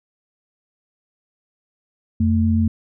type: tone pair together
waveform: sine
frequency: 88.3 / 223 Hz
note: F2 / A3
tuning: +20 / +23 cents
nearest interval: octave + major third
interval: 1603 cents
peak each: -17 dBFS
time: 2.2-2.68 s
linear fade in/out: 5 ms
effects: none